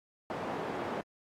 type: band-pass noise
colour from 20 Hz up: white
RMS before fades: -37 dBFS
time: 0.3-1.01 s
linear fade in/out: 0 ms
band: 190 to 760 Hz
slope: 12 dB/octave
effects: AAC 48 kbps